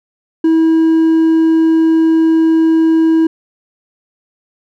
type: tone with hard clipping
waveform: triangle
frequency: 323.5 Hz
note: E4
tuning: 32 cents flat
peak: -8 dBFS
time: 0.44-3.27 s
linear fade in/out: 5 ms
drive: 5 dB
effects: none